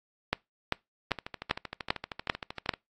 two click trains, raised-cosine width 0.3 ms, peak -20 / -9 dBFS, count 22 / 7, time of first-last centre 1.11-2.738 / 0.33-2.692 s, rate 12.9 / 2.54 Hz, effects noise-tail reverb RT60 0.2 s tail -24 dB re dry + AAC 32 kbps

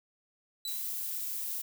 40% pulse tone with exponential decay, 3967 Hz, B7, 7 cents sharp, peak -32 dBFS, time 0.65-0.94 s, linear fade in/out 2 ms, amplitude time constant 62 ms
violet noise, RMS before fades -36 dBFS, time 0.67-1.62 s, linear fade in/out 10 ms
effects none

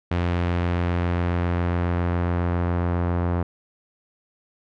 sawtooth tone with low-pass filter sweep, 87.31 Hz, F2, in tune, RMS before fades -23 dBFS, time 0.11-3.43 s, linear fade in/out 5 ms, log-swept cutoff 2800 to 1200 Hz, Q 0.98, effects none

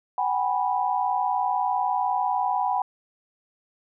sine tone cluster, 753 / 813 / 984 Hz, F#5 / G#5 / B5, +30 / -37 / -7 cents, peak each -26 dBFS, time 0.18-2.82 s, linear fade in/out 2 ms, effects none

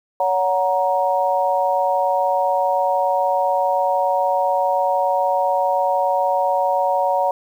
sine tone cluster, 563 / 736 / 938 Hz, C#5 / F#5 / A#5, +27 / -9 / +11 cents, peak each -20 dBFS, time 0.2-7.31 s, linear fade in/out 2 ms, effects 8-bit

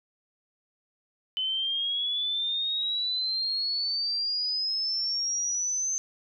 sine exponential sweep, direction up, 3032 to 6280 Hz, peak -26 dBFS, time 1.37-5.98 s, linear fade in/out 0 ms, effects none

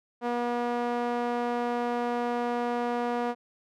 sawtooth tone with band-pass filter, 240.6 Hz, B3, 45 cents flat, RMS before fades -29 dBFS, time 0.21-3.35 s, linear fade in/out 50 ms, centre 710 Hz, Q 1.1, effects none

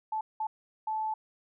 sine tone bursts at uneven times, 871 Hz, A5, 18 cents flat, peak -29 dBFS, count 3, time 0.12-0.21 / 0.4-0.47 / 0.87-1.14 s, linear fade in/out 5 ms, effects none

